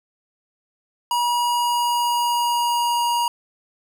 square tone with pitch glide, 961 to 951.1 Hz, B5 to A#5, -48 to +35 cents, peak -19 dBFS, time 1.11-3.28 s, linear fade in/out 2 ms, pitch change -17 cents, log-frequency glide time 1.46-3.03 s, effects none

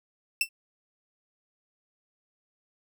sawtooth tone with exponential decay, 2678 Hz, E7, 27 cents sharp, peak -15 dBFS, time 0.41-0.49 s, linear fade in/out 2 ms, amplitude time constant 16 ms, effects none

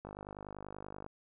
click train, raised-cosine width 1 ms, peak -30 dBFS, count 52, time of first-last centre 0.05-1.064 s, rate 50.3 Hz, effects none

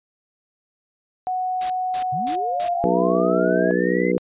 sine tone with pitch glide, 739 to 643.3 Hz, F#5 to E5, -2 to -42 cents, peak -21 dBFS, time 1.27-3.71 s, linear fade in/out 0 ms, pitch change -240 cents, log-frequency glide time 2.23-3.45 s
white noise bursts, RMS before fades -32 dBFS, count 4, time 1.61-2.686 s, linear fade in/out 2 ms, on 89 ms, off 240 ms
sine linear sweep, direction up, 119.2 to 2086 Hz, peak -28 dBFS, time 2.12-4.12 s, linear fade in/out 10 ms
harmonic tone, 61.1 Hz, B1, 18 cents flat, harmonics 3 / 4 / 5 / 6 / 7 / 8, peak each -24 / -27 / -25 / -24 / -25 / -23 dBFS, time 2.84-4.18 s, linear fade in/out 0 ms
effects resampled to 8000 Hz

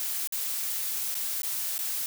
blue noise with dropouts, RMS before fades -31 dBFS, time 0-2.06 s, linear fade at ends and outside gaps 1 ms, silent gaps 0.274-0.323 / 1.144-1.151 / 1.419-1.432 / 1.781-1.789 s, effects none

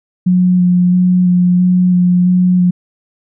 sine tone with vibrato, 180 Hz, F#3, 47 cents flat, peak -7 dBFS, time 0.26-2.71 s, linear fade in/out 10 ms, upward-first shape square, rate 1.5 Hz, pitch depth 12 cents each way, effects none

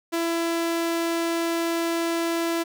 sawtooth tone, 334.6 Hz, E4, 26 cents sharp, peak -19 dBFS, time 0.12-2.64 s, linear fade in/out 20 ms, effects none

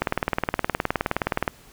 click train, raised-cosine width 0.5 ms, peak -6 dBFS, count 29, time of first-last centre 0.02-1.478 s, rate 19.2 Hz, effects pink hiss -51 dBFS RMS until 1.72 s

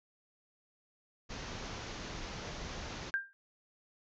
pink low-pass noise, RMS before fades -43 dBFS, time 1.29-3.11 s, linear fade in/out 20 ms, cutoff 6700 Hz, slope 96 dB/octave
sine tone with exponential decay, 1591 Hz, G6, 25 cents sharp, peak -26 dBFS, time 3.14-3.33 s, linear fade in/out 0 ms, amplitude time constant 41 ms
effects none

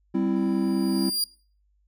triangle chord, C major, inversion second, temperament equal with one note detuned, 196 / 261.6 / 331.7 Hz, G3 / C4 / E4, 0 / 0 / +11 cents, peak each -24 dBFS, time 0.14-1.1 s, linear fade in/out 10 ms
sawtooth tone with exponential growth, 4799 Hz, D8, 37 cents sharp, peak -18 dBFS, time 0.36-1.24 s, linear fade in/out 2 ms, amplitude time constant 190 ms
effects noise-tail reverb RT60 0.4 s tail -21 dB re dry + added 50 Hz sine -63 dBFS peak until 1.87 s

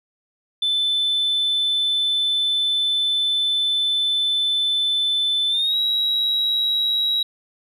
sine tone with pitch glide, 3520 to 3861 Hz, A7 to B7, 0 to -40 cents, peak -16 dBFS, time 0.62-7.23 s, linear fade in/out 5 ms, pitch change +160 cents, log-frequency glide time 5.49-5.77 s, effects tanh soft clip ceiling -15 dBFS

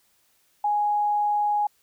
sine tone, 830.6 Hz, G#5, in tune, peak -20 dBFS, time 0.64-1.67 s, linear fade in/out 5 ms, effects white hiss -65 dBFS RMS until 1.82 s

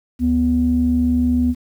sine tone pair together, 73.4 / 246.9 Hz, D2 / B3, 0 / 0 cents, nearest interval octave + major sixth, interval 2100 cents, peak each -20 / -14 dBFS, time 0.19-1.55 s, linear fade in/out 50 ms, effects tanh soft clip ceiling -6 dBFS + 8-bit

